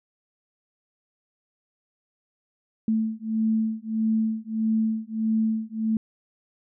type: beating tone pair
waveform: sine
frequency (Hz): 220 / 221.6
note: A3 / A3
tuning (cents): 0 / +13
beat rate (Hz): 1.6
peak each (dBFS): -25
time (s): 2.88-5.97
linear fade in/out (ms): 2
effects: none